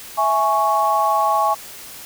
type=chord; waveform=sine; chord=C# minor; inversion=first; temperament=equal with one note detuned; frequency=659.3 / 834.5 / 1108.7 Hz; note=E5 / G#5 / C#6; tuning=0 / +8 / 0 cents; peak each=-22 / -18 / -18 dBFS; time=0.17-1.55 s; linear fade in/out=20 ms; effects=white hiss -37 dBFS RMS until 2.05 s